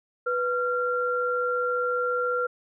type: tone pair together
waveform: sine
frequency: 493.5 / 1379 Hz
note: B4 / F6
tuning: -1 / -22 cents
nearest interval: octave + tritone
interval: 1779 cents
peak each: -26 dBFS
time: 0.26-2.47 s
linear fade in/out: 10 ms
effects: none